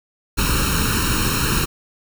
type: noise with comb filter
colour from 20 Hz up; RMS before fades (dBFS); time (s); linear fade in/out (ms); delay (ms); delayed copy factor
pink; -19; 0.37-1.66; 20; 0.73; +1
effects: none